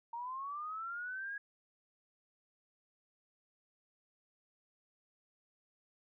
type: linear sweep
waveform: sine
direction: up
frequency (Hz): 921 to 1661.2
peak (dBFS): -39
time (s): 0.13-1.38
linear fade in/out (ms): 5
effects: none